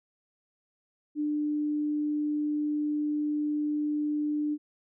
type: tone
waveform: sine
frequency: 298.2 Hz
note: D4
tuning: 27 cents sharp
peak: -26 dBFS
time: 1.15-4.58 s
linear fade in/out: 50 ms
effects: none